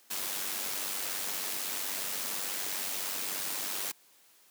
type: noise with amplitude modulation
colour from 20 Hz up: white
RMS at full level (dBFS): -33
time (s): 0.1-3.92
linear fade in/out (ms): 10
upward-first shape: sine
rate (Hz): 96.4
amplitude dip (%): 45
effects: white hiss -62 dBFS RMS until 4.5 s + high-pass 200 Hz 12 dB/octave